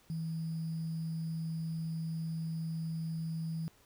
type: tone with sample-and-hold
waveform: sine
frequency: 162.2 Hz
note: E3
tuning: 28 cents flat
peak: -34 dBFS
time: 0.1-3.68 s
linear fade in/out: 0 ms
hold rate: 4900 Hz
effects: pink hiss -65 dBFS RMS until 3.85 s